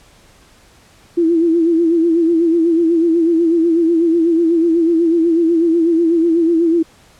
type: tone with vibrato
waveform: sine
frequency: 333.1 Hz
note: E4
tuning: 18 cents sharp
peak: -10 dBFS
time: 1.17-6.83 s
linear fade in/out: 10 ms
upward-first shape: sine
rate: 8.1 Hz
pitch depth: 65 cents each way
effects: pink hiss -48 dBFS RMS until 7.19 s + low-pass 10000 Hz 12 dB/octave